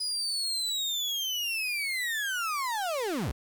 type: linear sweep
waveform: 35% pulse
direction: down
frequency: 4978 to 40.56 Hz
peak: -27 dBFS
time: 0-3.32 s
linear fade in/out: 10 ms
effects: 9-bit